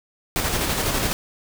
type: noise with tremolo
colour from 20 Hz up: pink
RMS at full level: -22 dBFS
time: 0.36-1.13 s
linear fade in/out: 0 ms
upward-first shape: square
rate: 12 Hz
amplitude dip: 30%
effects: none